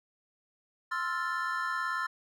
triangle chord, F major seventh, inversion second, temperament equal, 1046.5 / 1318.5 / 1396.9 / 1760 Hz, C6 / E6 / F6 / A6, 0 / 0 / 0 / 0 cents, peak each -34 dBFS, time 0.91-2.07 s, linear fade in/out 10 ms, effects none

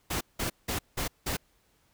pink noise bursts, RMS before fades -31 dBFS, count 5, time 0.1-1.37 s, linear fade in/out 10 ms, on 110 ms, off 180 ms, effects pink hiss -68 dBFS RMS until 1.93 s

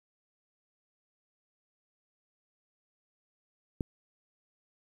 click, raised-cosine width 3 ms, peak -18 dBFS, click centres 3.808 s, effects 9-bit

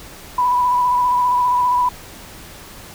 sine tone with vibrato, 987.8 Hz, B5, in tune, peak -13 dBFS, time 0.38-1.89 s, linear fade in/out 5 ms, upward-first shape square, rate 15 Hz, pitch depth 19 cents each way, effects pink hiss -38 dBFS RMS until 2.94 s

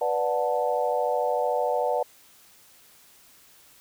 sine chord, B minor seventh, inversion none, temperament equal with one note detuned, 493.9 / 587.3 / 729.8 / 880 Hz, B4 / D5 / F#5 / A5, 0 / 0 / -24 / 0 cents, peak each -27 / -27 / -28 / -30 dBFS, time 0.01-2.03 s, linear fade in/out 5 ms, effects white hiss -55 dBFS RMS until 3.8 s

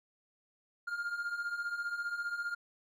triangle beating tone pair, 1396.9 / 1411.9 Hz, F6 / F6, 0 / +18 cents, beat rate 15 Hz, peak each -39 / -34 dBFS, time 0.87-2.55 s, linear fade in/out 10 ms, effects none

